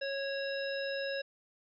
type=harmonic tone with a mistuned harmonic; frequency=550 Hz; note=C#5; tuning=14 cents flat; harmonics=1 / 3 / 5 / 7 / 9; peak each=-35 / -40 / -45 / -45 / -46 dBFS; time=0.01-1.22 s; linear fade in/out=10 ms; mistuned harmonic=9; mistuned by=+66 cents; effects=none